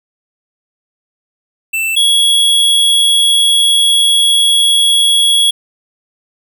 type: tone pair in turn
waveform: square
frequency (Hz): 2663 / 3339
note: E7 / G#7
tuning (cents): +17 / +9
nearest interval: major third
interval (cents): 392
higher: second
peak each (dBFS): -14 / -8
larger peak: second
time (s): 1.73-1.96 / 1.96-5.51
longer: second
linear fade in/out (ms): 10
effects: none